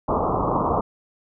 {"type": "low-pass noise", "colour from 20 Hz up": "white", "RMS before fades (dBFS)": -22, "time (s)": [0.08, 0.81], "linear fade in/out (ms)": 5, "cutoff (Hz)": 1200, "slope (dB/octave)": 96, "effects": []}